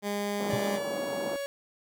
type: tone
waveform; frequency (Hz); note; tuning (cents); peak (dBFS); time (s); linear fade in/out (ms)
15% pulse; 204.1; G#3; -30; -23; 0.02-0.8; 50
type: band-pass noise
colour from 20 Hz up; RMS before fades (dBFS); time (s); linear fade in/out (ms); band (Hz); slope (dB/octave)
pink; -37; 0.4-1.36; 0; 200 to 980; 24
type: tone with pitch glide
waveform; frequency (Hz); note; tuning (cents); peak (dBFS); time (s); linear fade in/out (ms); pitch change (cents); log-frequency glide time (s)
45% pulse; 580 to 560.6; D5 to C#5; -22 to +19; -32; 0.5-1.46; 0; -59; 0.69-0.98
type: tone with exponential decay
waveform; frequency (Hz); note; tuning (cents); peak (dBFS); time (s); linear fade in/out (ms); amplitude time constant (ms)
sine; 123.9; B2; +6; -25; 0.53-0.64; 5; 23
effects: none